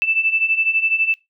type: beating tone pair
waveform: sine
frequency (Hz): 2637 / 2649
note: E7 / E7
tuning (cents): 0 / +8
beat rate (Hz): 12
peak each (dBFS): -21 / -17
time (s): 0.02-1.14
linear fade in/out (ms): 0
effects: noise-tail reverb RT60 0.2 s tail -21 dB re dry